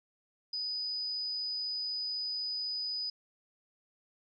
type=tone; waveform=sine; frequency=4978 Hz; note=D#8; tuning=in tune; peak=-33 dBFS; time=0.53-3.1 s; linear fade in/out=5 ms; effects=none